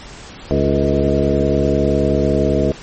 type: harmonic tone with a mistuned harmonic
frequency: 70.1 Hz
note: C#2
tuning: 20 cents sharp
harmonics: 1 / 2 / 3 / 4 / 5 / 6 / 7 / 9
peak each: -21 / -21 / -21 / -21 / -21 / -21 / -21 / -21 dBFS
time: 0.51-2.72 s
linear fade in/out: 0 ms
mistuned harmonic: 6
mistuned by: +42 cents
effects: pink hiss -36 dBFS RMS until 2.82 s + MP3 32 kbps